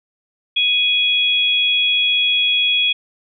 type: tone pair together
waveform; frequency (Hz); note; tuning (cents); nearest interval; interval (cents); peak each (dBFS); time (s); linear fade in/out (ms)
sine; 2489 / 3334; D#7 / G#7; 0 / +6; perfect fourth; 506; -18 / -15; 0.56-2.93; 10
effects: none